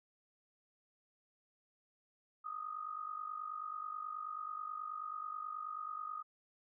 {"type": "tone with amplitude modulation", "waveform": "sine", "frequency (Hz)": 1243, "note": "D#6", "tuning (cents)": -2, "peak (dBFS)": -37, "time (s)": [2.44, 6.23], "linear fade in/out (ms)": 20, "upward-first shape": "sine", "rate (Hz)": 49.3, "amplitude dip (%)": 75, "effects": []}